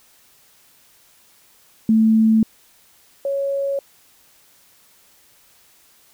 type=tone pair in turn; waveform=sine; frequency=221 / 554.5 Hz; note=A3 / C#5; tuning=+8 / 0 cents; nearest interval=octave + major third; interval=1592 cents; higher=second; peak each=-11 / -19 dBFS; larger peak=first; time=1.89-2.43 / 3.25-3.79 s; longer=neither; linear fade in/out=2 ms; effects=white hiss -54 dBFS RMS until 6.13 s